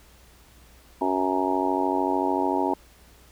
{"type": "harmonic tone", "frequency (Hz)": 93.4, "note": "F#2", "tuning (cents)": 17, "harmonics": [3, 4, 5, 6, 7, 8, 9, 10], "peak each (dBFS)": [-27, -28, -34, -37, -31, -39, -28, -28], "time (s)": [1.01, 2.74], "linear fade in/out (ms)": 5, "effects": ["added 60 Hz sine -54 dBFS peak until 3.31 s", "pink hiss -55 dBFS RMS until 3.31 s"]}